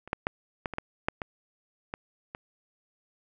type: clicks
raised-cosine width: 0.5 ms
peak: -29 / -12 / -11 / -15 / -21 / -15 / -10 / -18 / -18 / -22 dBFS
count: 10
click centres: 0.076 / 0.131 / 0.269 / 0.658 / 0.737 / 0.784 / 1.085 / 1.218 / 1.939 / 2.349 s
effects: none